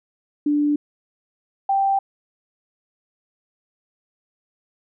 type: tone pair in turn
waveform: sine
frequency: 293.7 / 784.1 Hz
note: D4 / G5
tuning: 0 / 0 cents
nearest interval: octave + perfect fourth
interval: 1700 cents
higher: second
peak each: -16 dBFS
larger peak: neither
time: 0.46-0.76 / 1.69-1.99 s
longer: neither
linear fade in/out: 5 ms
effects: none